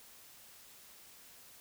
silence, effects white hiss -57 dBFS RMS until 1.6 s

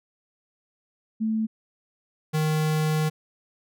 sine / square tone pair in turn, 220 / 155.14 Hz, A3 / D#3, 0 / -5 cents, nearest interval tritone, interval 605 cents, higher first, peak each -22 dBFS, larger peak neither, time 1.2-1.47 / 2.33-3.1 s, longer second, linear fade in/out 20 ms, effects none

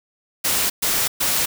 white noise bursts, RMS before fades -20 dBFS, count 3, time 0.44-1.46 s, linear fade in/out 10 ms, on 260 ms, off 120 ms, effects none

